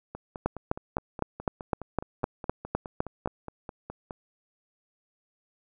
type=two click trains; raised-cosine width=1 ms; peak=-23 / -11 dBFS; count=20 / 12; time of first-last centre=0.15-4.108 / 0.46-3.259 s; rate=4.8 / 3.93 Hz; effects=none